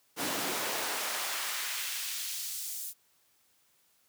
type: noise with high-pass filter sweep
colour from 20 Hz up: pink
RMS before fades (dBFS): -35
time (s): 0.16-2.94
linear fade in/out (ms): 50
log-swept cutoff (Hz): 210 to 9000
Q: 0.78
effects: white hiss -69 dBFS RMS until 4.08 s + high-pass 60 Hz 12 dB/octave